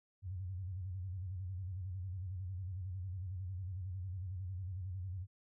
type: tone with vibrato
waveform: sine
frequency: 92.5 Hz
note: F#2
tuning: in tune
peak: -39 dBFS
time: 0.22-5.27 s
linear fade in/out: 50 ms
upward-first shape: square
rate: 11 Hz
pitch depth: 88 cents each way
effects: none